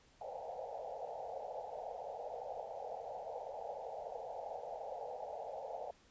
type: band-pass noise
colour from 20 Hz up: white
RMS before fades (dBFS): -45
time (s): 0.21-5.91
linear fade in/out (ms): 5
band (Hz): 460 to 850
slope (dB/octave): 96
effects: pink hiss -67 dBFS RMS until 6.1 s + resampled to 16000 Hz